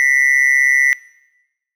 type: tone with amplitude modulation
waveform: triangle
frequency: 1975.5 Hz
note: B6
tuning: in tune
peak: -6 dBFS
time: 0-0.93 s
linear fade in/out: 0 ms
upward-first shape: sine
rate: 136 Hz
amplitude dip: 80%
effects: noise-tail reverb RT60 1.0 s tail -21 dB re dry